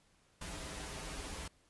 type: noise with comb filter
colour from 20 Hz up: pink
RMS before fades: -44 dBFS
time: 0.41-1.48 s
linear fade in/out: 5 ms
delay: 8.5 ms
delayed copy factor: -0.75
effects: pink hiss -70 dBFS RMS until 1.69 s + resampled to 24000 Hz